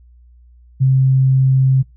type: tone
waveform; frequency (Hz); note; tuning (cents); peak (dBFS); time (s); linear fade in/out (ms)
sine; 132.3; C3; +20; -9; 0.8-1.83; 20
effects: noise-tail reverb RT60 0.2 s tail -24 dB re dry + added 60 Hz sine -43 dBFS peak until 1.96 s